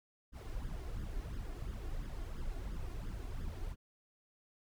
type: noise with flanger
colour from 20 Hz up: brown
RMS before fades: -41 dBFS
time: 0.32-3.76 s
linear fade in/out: 50 ms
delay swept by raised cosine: 0.59 to 2.89 ms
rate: 2.9 Hz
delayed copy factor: +0.7
effects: none